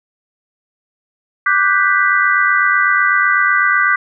sine chord, G major seventh, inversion second, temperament equal, 1174.7 / 1480 / 1568 / 1975.5 Hz, D6 / F#6 / G6 / B6, 0 / 0 / 0 / 0 cents, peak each -16 dBFS, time 1.46-3.96 s, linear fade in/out 5 ms, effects none

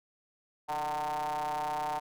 square ring-modulated tone, 76.8 Hz, D#2, 22 cents flat, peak -29 dBFS, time 0.68-2 s, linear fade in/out 20 ms, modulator 829 Hz, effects none

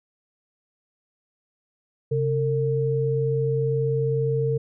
sine tone pair together, 134.89 / 453.7 Hz, C#3 / A#4, -47 / -47 cents, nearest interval octave + major sixth, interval 2100 cents, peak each -23 dBFS, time 2.11-4.58 s, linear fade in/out 10 ms, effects none

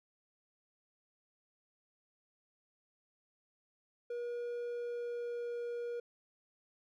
triangle tone with pitch glide, 479.3 to 476.5 Hz, A#4 to A#4, +48 to +38 cents, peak -35 dBFS, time 4.1-6 s, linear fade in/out 5 ms, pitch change -10 cents, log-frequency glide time 4.67-5.57 s, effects none

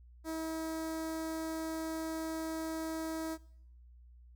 sawtooth tone with notch filter, 321.1 Hz, E4, 45 cents flat, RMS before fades -38 dBFS, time 0.24-3.38 s, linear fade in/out 50 ms, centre 2800 Hz, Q 1, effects noise-tail reverb RT60 0.7 s tail -20 dB re dry + added 60 Hz sine -54 dBFS peak until 4.35 s

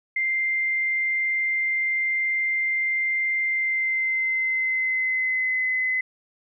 sine tone with pitch glide, 2093 to 2032 Hz, C7 to B6, 0 to +49 cents, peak -21 dBFS, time 0.16-6.01 s, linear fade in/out 5 ms, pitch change -51 cents, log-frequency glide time 3.44-5.66 s, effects none

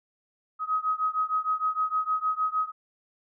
sine beating tone pair, 1262 / 1268.5 Hz, D#6 / D#6, +24 / +33 cents, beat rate 6.5 Hz, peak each -27 / -28 dBFS, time 0.59-2.72 s, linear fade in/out 50 ms, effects none

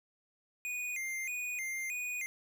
square tone with vibrato, 2278 Hz, C#7, 47 cents sharp, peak -36 dBFS, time 0.65-2.26 s, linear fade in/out 0 ms, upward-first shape square, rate 1.6 Hz, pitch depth 140 cents each way, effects none

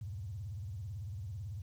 sine tone with vibrato, 98 Hz, G2, in tune, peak -39 dBFS, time 0.01-1.62 s, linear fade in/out 5 ms, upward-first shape sine, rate 18 Hz, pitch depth 300 cents each way, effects 11-bit

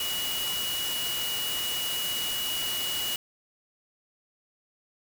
sine tone in noise, 2916 Hz, F#7, 26 cents flat, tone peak -30 dBFS, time 0-3.16 s, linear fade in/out 2 ms, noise white, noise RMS -33 dBFS, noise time 0-3.16 s, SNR 0 dB, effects none

